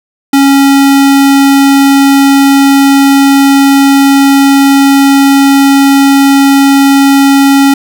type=tone; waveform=square; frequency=276.1 Hz; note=C#4; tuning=7 cents flat; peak=-3 dBFS; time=0.33-7.74 s; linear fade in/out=5 ms; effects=none